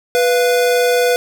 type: tone pair together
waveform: square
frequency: 492.6 / 694.2 Hz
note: B4 / F5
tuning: -5 / -11 cents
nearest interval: tritone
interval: 594 cents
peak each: -13 / -20 dBFS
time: 0.15-1.16 s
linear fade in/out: 0 ms
effects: none